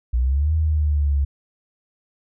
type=exponential two-way sweep; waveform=sine; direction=up then down; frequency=58.27 to 79.9 to 69.3 Hz; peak=-16 dBFS; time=0.13-1.25 s; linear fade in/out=10 ms; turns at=0.54 s; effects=none